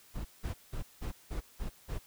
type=noise bursts; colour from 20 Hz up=brown; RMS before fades=-36 dBFS; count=7; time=0.14-1.99 s; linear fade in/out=20 ms; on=110 ms; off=180 ms; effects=white hiss -60 dBFS RMS until 2.06 s